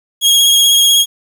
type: tone with vibrato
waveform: sawtooth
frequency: 3287 Hz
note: G#7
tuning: 19 cents flat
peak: -4 dBFS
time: 0.21-1.06 s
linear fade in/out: 50 ms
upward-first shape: sine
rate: 16 Hz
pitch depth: 25 cents each way
effects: 7-bit